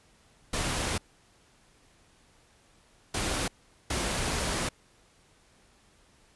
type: noise bursts at uneven times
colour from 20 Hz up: pink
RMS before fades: -30 dBFS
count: 3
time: 0.53-0.98 / 3.14-3.48 / 3.9-4.69 s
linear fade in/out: 5 ms
effects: pink hiss -62 dBFS RMS until 6.35 s + resampled to 24000 Hz